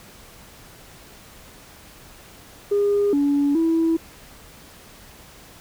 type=tone with pitch steps; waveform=sine; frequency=406.9 / 285 / 327.5 Hz; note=G#4 / C#4 / E4; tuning=-35 / +48 / -11 cents; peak=-15 dBFS; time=2.71-3.97 s; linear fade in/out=10 ms; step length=420 ms; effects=tanh soft clip ceiling -13 dBFS + pink hiss -46 dBFS RMS until 5.6 s